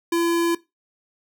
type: tone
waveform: square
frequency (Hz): 338.6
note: E4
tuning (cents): +46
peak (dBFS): -19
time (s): 0.12-0.55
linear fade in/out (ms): 5
effects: noise-tail reverb RT60 0.2 s tail -18 dB re dry